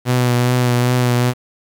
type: tone with vibrato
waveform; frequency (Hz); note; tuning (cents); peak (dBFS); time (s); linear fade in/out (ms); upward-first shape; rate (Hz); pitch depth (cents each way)
sawtooth; 123.47; B2; 0; -9; 0.05-1.34; 50; triangle; 2.5; 29
effects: 7-bit